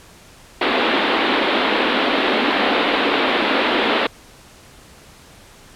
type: band-pass noise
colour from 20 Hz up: pink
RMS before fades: -18 dBFS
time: 0.61-4.07 s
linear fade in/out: 5 ms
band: 230 to 3900 Hz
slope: 48 dB/octave
effects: pink hiss -45 dBFS RMS until 5.75 s + low-pass 11000 Hz 12 dB/octave